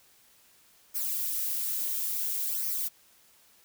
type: noise with flanger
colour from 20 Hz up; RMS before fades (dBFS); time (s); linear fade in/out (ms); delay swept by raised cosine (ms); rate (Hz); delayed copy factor
violet; -31; 0.94-2.89; 20; 0.26 to 5.46; 0.58; -0.6
effects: white hiss -61 dBFS RMS until 3.64 s